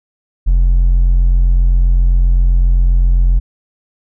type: tone with hard clipping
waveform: triangle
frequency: 43.82 Hz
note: F1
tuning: 7 cents sharp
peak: -6 dBFS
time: 0.46-3.4 s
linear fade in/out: 20 ms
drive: 1 dB
effects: none